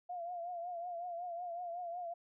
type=tone with vibrato; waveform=sine; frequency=698 Hz; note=F5; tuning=1 cent flat; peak=-39 dBFS; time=0.09-2.14 s; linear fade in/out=10 ms; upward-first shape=triangle; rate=5.4 Hz; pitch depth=75 cents each way; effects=none